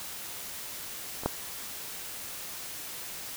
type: clicks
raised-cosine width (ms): 1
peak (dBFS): -25 / -11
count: 2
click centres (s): 1.235 / 1.26
effects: white hiss -40 dBFS RMS until 3.36 s